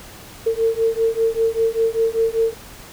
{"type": "beating tone pair", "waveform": "sine", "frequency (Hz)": [450, 455.1], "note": ["A4", "A#4"], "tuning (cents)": [39, -42], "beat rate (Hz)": 5.1, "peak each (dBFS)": -19, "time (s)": [0.46, 2.54], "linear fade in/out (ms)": 10, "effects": ["pink hiss -40 dBFS RMS until 2.92 s"]}